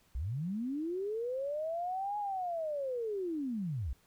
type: linear two-way sweep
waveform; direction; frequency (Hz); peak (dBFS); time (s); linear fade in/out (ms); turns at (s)
sine; up then down; 53.6 to 839 to 53.6; -33; 0.15-3.93; 0; 2.18
effects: pink hiss -68 dBFS RMS until 4.06 s